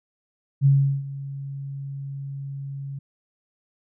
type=tone with ADSR envelope; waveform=sine; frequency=138.4 Hz; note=C#3; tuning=2 cents flat; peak=-12 dBFS; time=0.61-2.99 s; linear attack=47 ms; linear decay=370 ms; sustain=-18 dB; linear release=7 ms; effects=none